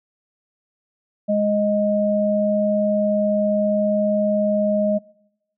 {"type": "tone pair together", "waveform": "sine", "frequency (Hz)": [207.7, 622.4], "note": ["G#3", "D#5"], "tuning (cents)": [0, 0], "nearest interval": "octave + perfect fifth", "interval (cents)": 1900, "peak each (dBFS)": [-20, -18], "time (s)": [1.28, 4.99], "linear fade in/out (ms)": 20, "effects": ["noise-tail reverb RT60 0.9 s tail -25 dB re dry"]}